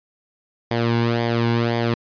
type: tone with flanger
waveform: sawtooth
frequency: 117.1 Hz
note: A#2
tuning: 8 cents sharp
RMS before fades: -20 dBFS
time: 0.71-1.94 s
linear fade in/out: 0 ms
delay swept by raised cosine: 0.73 to 1.62 ms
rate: 1.9 Hz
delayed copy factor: -0.65
effects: resampled to 11025 Hz